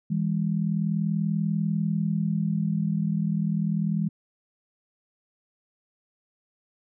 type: tone pair together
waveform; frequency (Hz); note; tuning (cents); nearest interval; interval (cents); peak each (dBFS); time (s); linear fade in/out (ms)
sine; 163.5 / 203.8; E3 / G#3; -14 / -32; major third; 382; -25 / -26; 0.1-4.09; 10
effects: none